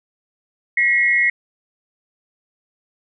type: tone pair together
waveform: sine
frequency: 1919.2 / 2157 Hz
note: A#6 / C#7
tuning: +50 / -48 cents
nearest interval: major second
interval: 202 cents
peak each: -16 dBFS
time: 0.77-1.3 s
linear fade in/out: 5 ms
effects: none